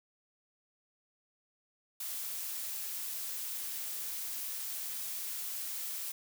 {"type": "noise", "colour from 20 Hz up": "blue", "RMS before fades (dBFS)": -39, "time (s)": [2, 6.12], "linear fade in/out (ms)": 5, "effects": []}